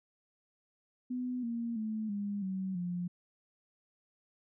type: tone with pitch steps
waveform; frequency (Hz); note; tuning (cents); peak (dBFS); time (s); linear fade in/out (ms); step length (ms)
sine; 250 / 233.3 / 217.6 / 203.1 / 189.46 / 176.78; B3 / A#3 / A3 / G#3 / F#3 / F3; +21 / +2 / -19 / -38 / +41 / +21; -33; 1.1-3.08; 10; 330
effects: none